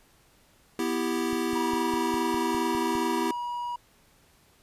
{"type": "chord", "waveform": "square", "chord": "E minor", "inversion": "second", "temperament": "equal", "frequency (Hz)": [246.9, 329.6, 392], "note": ["B3", "E4", "G4"], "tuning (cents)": [0, 0, 0], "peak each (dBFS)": [-32, -30, -32], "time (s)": [0.79, 3.31], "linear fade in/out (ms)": 2}
{"type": "click train", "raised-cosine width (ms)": 5, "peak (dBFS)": -30, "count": 9, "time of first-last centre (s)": [1.33, 2.953], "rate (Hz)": 4.93}
{"type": "tone", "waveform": "triangle", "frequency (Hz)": 964, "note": "B5", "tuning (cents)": -42, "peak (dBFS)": -28, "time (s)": [1.55, 3.76], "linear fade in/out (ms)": 5}
{"effects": ["pink hiss -61 dBFS RMS until 4.62 s", "resampled to 32000 Hz"]}